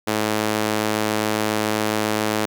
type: tone with high-pass filter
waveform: sawtooth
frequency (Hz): 107.3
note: A2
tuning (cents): -43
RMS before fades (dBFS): -22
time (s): 0.07-2.46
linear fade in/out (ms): 10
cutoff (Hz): 290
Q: 0.73
effects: none